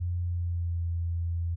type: tone with pitch glide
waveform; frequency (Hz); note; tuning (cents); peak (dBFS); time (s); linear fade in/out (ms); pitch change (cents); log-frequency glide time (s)
sine; 87.8 to 84.86; F2 to F2; +10 to -49; -27; 0-1.56; 20; -59; 0.19-0.84
effects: none